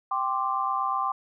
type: chord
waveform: sine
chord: G suspended fourth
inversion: none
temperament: equal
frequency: 784 / 1046.5 / 1174.7 Hz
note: G5 / C6 / D6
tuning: 0 / 0 / 0 cents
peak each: -30 / -28 / -28 dBFS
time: 0.11-1.12 s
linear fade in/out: 5 ms
effects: none